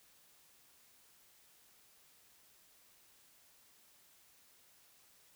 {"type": "silence", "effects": ["white hiss -66 dBFS RMS until 5.35 s"]}